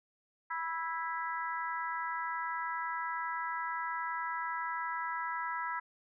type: harmonic tone with a mistuned harmonic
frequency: 329.6 Hz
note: E4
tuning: in tune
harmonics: 3 / 4 / 5 / 6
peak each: -37 / -39 / -41 / -43 dBFS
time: 0.5-5.8 s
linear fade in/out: 10 ms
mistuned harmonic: 3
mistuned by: -16 cents
effects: none